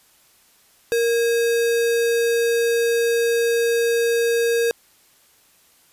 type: tone with sample-and-hold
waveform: sine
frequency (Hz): 466.2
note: A#4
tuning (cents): 0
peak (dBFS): -16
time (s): 0.92-4.71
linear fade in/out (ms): 0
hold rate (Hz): 2100
effects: white hiss -56 dBFS RMS until 5.92 s + resampled to 32000 Hz